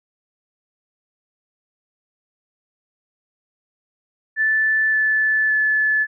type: tone with pitch steps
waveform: sine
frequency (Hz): 1754 / 1741.9 / 1729.9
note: A6 / A6 / A6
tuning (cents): -6 / -18 / -30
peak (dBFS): -15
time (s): 4.36-6.07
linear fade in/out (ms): 50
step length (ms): 570
effects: none

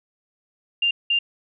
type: tone bursts at uneven times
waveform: sine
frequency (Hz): 2794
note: F7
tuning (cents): 0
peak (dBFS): -17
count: 2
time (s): 0.82-0.91 / 1.1-1.19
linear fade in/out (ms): 5
effects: none

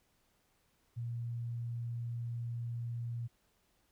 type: tone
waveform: sine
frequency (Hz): 118.1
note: A#2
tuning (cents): +23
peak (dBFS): -36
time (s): 0.96-3.28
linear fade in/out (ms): 20
effects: pink hiss -74 dBFS RMS until 3.91 s

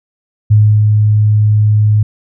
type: tone with ADSR envelope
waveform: sine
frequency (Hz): 106.1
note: G#2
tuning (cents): +38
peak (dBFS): -3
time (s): 0.5-2.03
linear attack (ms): 15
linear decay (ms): 300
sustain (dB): -3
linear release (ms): 5
effects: none

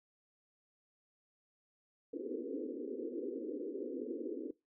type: band-pass noise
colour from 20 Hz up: pink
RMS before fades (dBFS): -41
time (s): 2.13-4.51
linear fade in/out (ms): 2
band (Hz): 250 to 500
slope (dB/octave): 96
effects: noise-tail reverb RT60 0.2 s tail -19 dB re dry

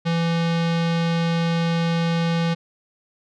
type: tone with low-pass filter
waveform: square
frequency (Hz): 167.4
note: E3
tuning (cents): +27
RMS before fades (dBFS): -21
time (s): 0.05-2.55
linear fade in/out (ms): 20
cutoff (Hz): 4000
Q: 1.5
effects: none

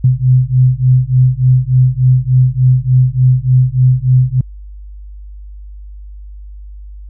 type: beating tone pair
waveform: sine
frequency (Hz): 126.3 / 129.7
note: B2 / C3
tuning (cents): +39 / -15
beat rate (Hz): 3.4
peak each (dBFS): -10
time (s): 0.04-4.41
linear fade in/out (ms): 5
effects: added 50 Hz sine -28 dBFS peak until 7.09 s

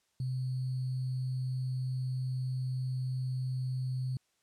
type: tone with sample-and-hold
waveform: sine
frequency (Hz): 128.8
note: C3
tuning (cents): -27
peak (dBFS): -31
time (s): 0.2-4.17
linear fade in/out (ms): 2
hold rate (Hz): 4410
effects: white hiss -75 dBFS RMS until 4.42 s + low-pass 9000 Hz 12 dB/octave

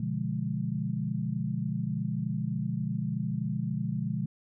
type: chord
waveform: sine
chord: B diminished seventh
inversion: none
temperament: equal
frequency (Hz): 123.47 / 146.83 / 174.61 / 207.7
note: B2 / D3 / F3 / Ab3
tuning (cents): 0 / 0 / 0 / 0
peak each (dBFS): -34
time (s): 0-4.26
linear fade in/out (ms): 5
effects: none

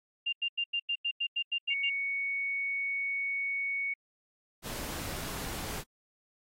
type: tone bursts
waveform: sine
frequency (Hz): 2794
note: F7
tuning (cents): 0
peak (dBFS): -28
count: 11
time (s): 0.26-1.898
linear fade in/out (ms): 10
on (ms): 68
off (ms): 89
type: tone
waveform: sine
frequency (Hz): 2225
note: C#7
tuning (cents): +6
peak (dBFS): -30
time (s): 1.7-3.94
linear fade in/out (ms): 10
type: noise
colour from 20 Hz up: pink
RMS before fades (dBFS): -39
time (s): 4.62-5.84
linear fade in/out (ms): 50
effects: AAC 48 kbps

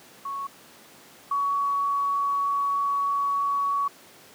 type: tone pair in turn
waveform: sine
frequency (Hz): 1108.7 / 1124.2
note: C#6 / C#6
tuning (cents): 0 / +24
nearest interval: unison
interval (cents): 24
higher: second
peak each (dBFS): -29 / -22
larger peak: second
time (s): 0.25-0.47 / 1.31-3.88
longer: second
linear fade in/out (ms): 5
effects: pink hiss -50 dBFS RMS until 4.34 s + high-pass 200 Hz 12 dB/octave

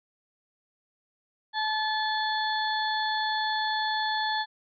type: harmonic tone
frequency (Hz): 866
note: A5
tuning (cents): -28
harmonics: 1 / 2 / 4 / 5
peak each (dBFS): -28 / -31 / -34 / -35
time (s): 1.53-4.46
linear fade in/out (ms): 50
effects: none

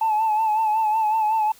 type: tone with vibrato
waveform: sine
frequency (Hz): 870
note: A5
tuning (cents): -20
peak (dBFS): -16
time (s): 0.01-1.52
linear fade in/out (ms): 5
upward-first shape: sine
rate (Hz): 5.4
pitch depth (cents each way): 51
effects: tanh soft clip ceiling -15 dBFS + white hiss -51 dBFS RMS until 1.59 s

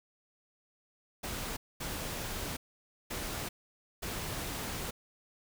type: noise bursts at uneven times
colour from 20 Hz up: pink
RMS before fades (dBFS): -38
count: 4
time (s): 1.23-1.57 / 1.8-2.57 / 3.1-3.49 / 4.02-4.91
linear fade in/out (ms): 10
effects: none

